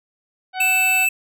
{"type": "harmonic tone", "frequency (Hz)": 748, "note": "F#5", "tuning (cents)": 19, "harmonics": [1, 2, 3, 4, 5, 6], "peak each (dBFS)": [-25, -31, -35, -37, -39, -41], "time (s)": [0.53, 1.08], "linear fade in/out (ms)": 50}
{"type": "tone", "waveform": "square", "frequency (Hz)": 2637, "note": "E7", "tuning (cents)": 0, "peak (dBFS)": -16, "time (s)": [0.6, 1.09], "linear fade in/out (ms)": 5}
{"effects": []}